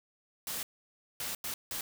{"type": "noise bursts at uneven times", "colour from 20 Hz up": "white", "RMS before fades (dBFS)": -37, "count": 4, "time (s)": [[0.47, 0.63], [1.2, 1.35], [1.44, 1.54], [1.71, 1.81]], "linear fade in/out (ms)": 2, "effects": []}